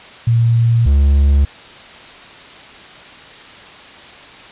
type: tone pair in turn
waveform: sine / triangle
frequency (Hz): 116.3 / 70.21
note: A#2 / C#2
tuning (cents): -4 / +23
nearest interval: major sixth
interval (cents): 873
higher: first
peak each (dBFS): -9 / -6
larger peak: second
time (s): 0.27-0.86 / 0.86-1.45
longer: neither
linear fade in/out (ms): 5
effects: white hiss -37 dBFS RMS until 4.51 s + resampled to 8000 Hz